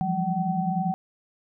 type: tone cluster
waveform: sine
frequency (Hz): 167.4 / 177.7 / 200 / 760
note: E3 / F3 / G3 / F#5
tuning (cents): +27 / +30 / +35 / +46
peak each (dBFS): -31 / -27 / -32 / -27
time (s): 0.01-0.94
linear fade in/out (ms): 0
effects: none